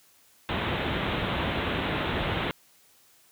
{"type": "low-pass noise", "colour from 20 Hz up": "pink", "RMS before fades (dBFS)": -28, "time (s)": [0.49, 2.51], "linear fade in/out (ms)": 0, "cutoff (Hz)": 3800, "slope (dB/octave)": 96, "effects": ["white hiss -60 dBFS RMS until 3.31 s", "high-pass 60 Hz 12 dB/octave"]}